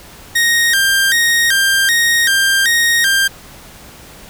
sawtooth tone with vibrato, 1722 Hz, A6, 38 cents flat, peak -7 dBFS, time 0.35-3.28 s, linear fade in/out 10 ms, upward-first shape square, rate 1.3 Hz, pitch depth 140 cents each way, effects pink hiss -38 dBFS RMS until 4.29 s

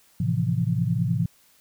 sine chord, F major seventh, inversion first, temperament equal, 110 / 130.81 / 164.81 / 174.61 Hz, A2 / C3 / E3 / F3, 0 / 0 / 0 / 0 cents, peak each -26 / -26 / -26 / -28 dBFS, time 0.2-1.26 s, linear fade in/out 5 ms, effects white hiss -59 dBFS RMS until 1.6 s

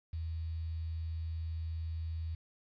sine tone with quantisation, 81.3 Hz, E2, 23 cents flat, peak -35 dBFS, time 0.13-2.35 s, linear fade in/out 5 ms, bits 10, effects resampled to 11025 Hz

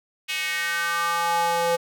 square tone with high-pass filter sweep, 170 Hz, F3, 46 cents flat, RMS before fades -24 dBFS, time 0.28-1.77 s, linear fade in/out 20 ms, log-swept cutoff 2600 to 560 Hz, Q 3.3, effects none

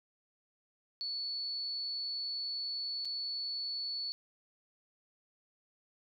sine tone with dropouts, 4435 Hz, C#8, in tune, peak -35 dBFS, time 1.01-4.12 s, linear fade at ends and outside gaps 0 ms, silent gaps 3.049-3.054 s, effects none

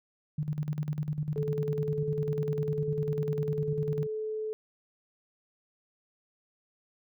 sine tone with tremolo, 150.6 Hz, D3, 44 cents sharp, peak -27 dBFS, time 0.38-4.07 s, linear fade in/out 5 ms, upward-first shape square, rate 10 Hz, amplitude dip 70%
sine tone, 433.2 Hz, A4, 27 cents flat, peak -31 dBFS, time 1.36-4.53 s, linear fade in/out 0 ms
effects none

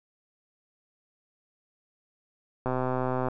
click train, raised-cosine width 1 ms, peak -15 dBFS, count 81, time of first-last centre 2.66-3.285 s, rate 128 Hz, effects none

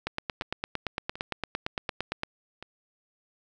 two click trains, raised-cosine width 0.3 ms, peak -13 / -24 dBFS, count 20 / 4, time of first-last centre 0.07-2.234 / 0.42-2.626 s, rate 8.78 / 1.36 Hz, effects none

